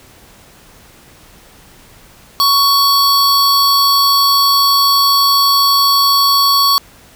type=tone pair together; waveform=square; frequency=1116 / 4464 Hz; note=C#6 / C#8; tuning=+11 / +11 cents; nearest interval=2 octaves; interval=2400 cents; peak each=-12 dBFS; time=2.4-6.78 s; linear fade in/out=0 ms; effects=pink hiss -43 dBFS RMS until 7.15 s